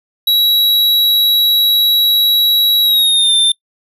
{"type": "tone with pitch glide", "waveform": "square", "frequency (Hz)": [3883, 3581], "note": ["B7", "A7"], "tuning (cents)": [-30, 30], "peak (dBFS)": -9, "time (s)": [0.27, 3.52], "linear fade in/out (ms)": 5, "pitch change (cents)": -140, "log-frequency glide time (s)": [2.83, 3.34], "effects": ["noise-tail reverb RT60 0.1 s tail -24 dB re dry"]}